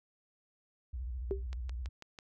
sine tone with vibrato, 61.74 Hz, B1, in tune, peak -36 dBFS, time 0.93-1.89 s, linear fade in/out 10 ms, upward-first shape square, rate 14 Hz, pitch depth 150 cents each way
sine tone with exponential decay, 390.3 Hz, G4, 8 cents flat, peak -27 dBFS, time 1.31-1.43 s, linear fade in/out 0 ms, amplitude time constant 26 ms
click train, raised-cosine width 0.2 ms, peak -30 dBFS, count 5, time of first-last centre 1.53-2.188 s, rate 6.08 Hz
effects none

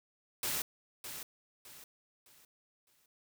white noise with echo, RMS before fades -35 dBFS, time 0.43-0.62 s, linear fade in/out 2 ms, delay 610 ms, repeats 4, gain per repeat -9 dB, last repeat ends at 3.06 s, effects none

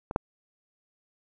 clicks, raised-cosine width 1 ms, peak -20 / -9 dBFS, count 2, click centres 0.111 / 0.161 s, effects none

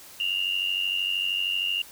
sine tone pair together, 2772 / 2865 Hz, F7 / F7, -14 / +44 cents, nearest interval minor second, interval 58 cents, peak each -27 dBFS, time 0.2-1.82 s, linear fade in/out 2 ms, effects white hiss -47 dBFS RMS until 1.91 s

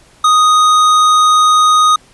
triangle tone with hard clipping, 1244.5 Hz, D#6, in tune, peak -8 dBFS, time 0.24-1.96 s, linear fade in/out 5 ms, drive 16 dB, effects pink hiss -46 dBFS RMS until 2.13 s + resampled to 24000 Hz

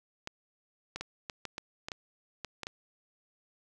clicks, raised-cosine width 0.2 ms, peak -20 dBFS, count 11, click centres 0.274 / 0.96 / 1.01 / 1.298 / 1.453 / 1.581 / 1.885 / 1.918 / 2.447 / 2.633 / 2.669 s, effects none

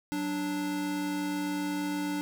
square tone pair together, 185.54 / 293.7 Hz, F#3 / D4, +5 / 0 cents, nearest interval minor sixth, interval 795 cents, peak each -39 / -31 dBFS, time 0.12-2.21 s, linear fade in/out 0 ms, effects none

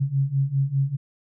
sine beating tone pair, 134.6 / 139.6 Hz, C3 / C#3, +49 / +13 cents, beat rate 5 Hz, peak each -24 / -22 dBFS, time 0-0.97 s, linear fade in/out 20 ms, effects none

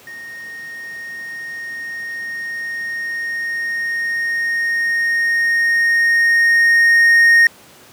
triangle tone with level ramp, 1855 Hz, A#6, 9 cents flat, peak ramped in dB -29 to -5 dBFS, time 0.07-7.47 s, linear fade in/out 2 ms, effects pink hiss -44 dBFS RMS until 7.92 s + high-pass 150 Hz 12 dB/octave

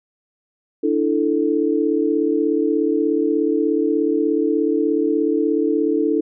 sine chord, D suspended second, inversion none, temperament just, 293.7 / 330.4 / 440.5 Hz, D4 / E4 / A4, 0 / +4 / +2 cents, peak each -20 dBFS, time 0.83-6.21 s, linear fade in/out 10 ms, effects none

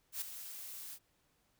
blue noise with ADSR envelope, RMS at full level -37 dBFS, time 0.12-0.99 s, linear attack 93 ms, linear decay 11 ms, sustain -10 dB, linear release 56 ms, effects pink hiss -75 dBFS RMS until 1.59 s

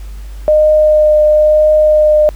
sine tone with vibrato, 610 Hz, D#5, 34 cents flat, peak -5 dBFS, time 0.48-2.29 s, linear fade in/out 0 ms, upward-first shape triangle, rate 1 Hz, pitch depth 12 cents each way, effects added 50 Hz sine -24 dBFS peak until 2.35 s + pink hiss -43 dBFS RMS until 2.35 s

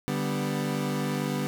30% pulse chord, G major, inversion second, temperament equal, 146.83 / 196 / 246.9 Hz, D3 / G3 / B3, 0 / 0 / 0 cents, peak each -28 / -29 / -29 dBFS, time 0.08-1.47 s, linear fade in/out 0 ms, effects none

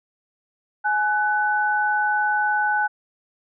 sine tone pair together, 840 / 1496.7 Hz, G#5 / F#6, +19 / +19 cents, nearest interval minor seventh, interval 1000 cents, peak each -21 dBFS, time 0.84-2.88 s, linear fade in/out 20 ms, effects none

